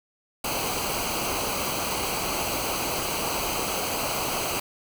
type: noise with comb filter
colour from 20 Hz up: pink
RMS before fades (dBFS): -28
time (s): 0.44-4.6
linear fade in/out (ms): 5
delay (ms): 0.56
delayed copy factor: -0.7
effects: none